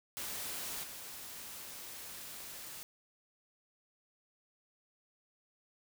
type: noise with level steps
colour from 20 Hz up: white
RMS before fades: -41 / -47 dBFS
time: 0.17-2.83 s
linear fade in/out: 0 ms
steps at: 0.83 s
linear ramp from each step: 10 ms
effects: none